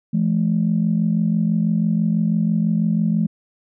sine tone pair together, 168.72 / 214.8 Hz, E3 / A3, +41 / -41 cents, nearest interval major third, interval 418 cents, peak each -18 dBFS, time 0.13-3.27 s, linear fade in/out 10 ms, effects tanh soft clip ceiling -8 dBFS

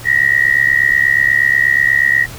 sine tone with amplitude modulation, 1900 Hz, A#6, 33 cents sharp, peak -5 dBFS, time 0.04-2.27 s, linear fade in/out 50 ms, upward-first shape sine, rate 68.3 Hz, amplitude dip 95%, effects added 117 Hz sine -34 dBFS peak until 2.38 s + pink hiss -33 dBFS RMS until 2.38 s

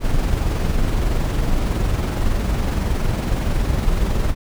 brown noise with amplitude modulation, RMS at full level -17 dBFS, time 0-4.35 s, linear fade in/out 50 ms, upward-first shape sine, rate 21.7 Hz, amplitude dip 35%, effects none

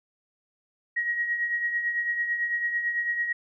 sine tone with tremolo, 1896 Hz, A#6, 29 cents sharp, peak -22 dBFS, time 0.96-3.33 s, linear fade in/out 10 ms, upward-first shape triangle, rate 9 Hz, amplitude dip 60%, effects none

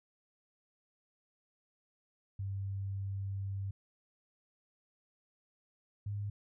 sine tone pair in turn, 98 / 102.2 Hz, G2 / G#2, 0 / -27 cents, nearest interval minor second, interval 73 cents, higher second, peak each -35 / -35 dBFS, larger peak neither, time 2.39-3.71 / 6.06-6.3 s, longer first, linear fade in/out 5 ms, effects none

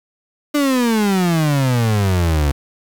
35% pulse exponential sweep, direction down, 298.8 to 69.3 Hz, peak -12 dBFS, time 0.54-2.52 s, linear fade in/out 10 ms, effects 7-bit

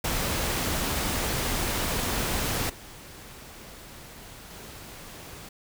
pink noise with level steps, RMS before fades -28 / -45 / -43 dBFS, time 0.04-5.49 s, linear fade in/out 5 ms, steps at 2.69 / 4.5 s, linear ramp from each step 10 ms, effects none

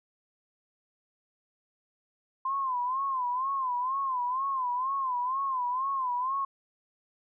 sine tone with vibrato, 1036 Hz, C6, 17 cents flat, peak -27 dBFS, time 2.45-6.45 s, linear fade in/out 5 ms, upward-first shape sine, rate 2.1 Hz, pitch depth 110 cents each way, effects none

